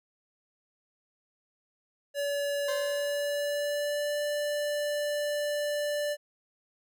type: tone with pitch glide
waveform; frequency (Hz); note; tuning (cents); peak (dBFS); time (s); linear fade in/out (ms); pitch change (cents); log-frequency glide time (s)
square; 571 to 587.7; D5 to D5; -49 to +1; -29; 2.14-6.17; 50; +50; 2.64-4.21
type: tone with exponential decay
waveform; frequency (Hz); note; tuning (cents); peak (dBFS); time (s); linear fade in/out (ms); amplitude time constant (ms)
20% pulse; 523.3; C5; 0; -28; 2.68-3.56; 5; 190
effects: none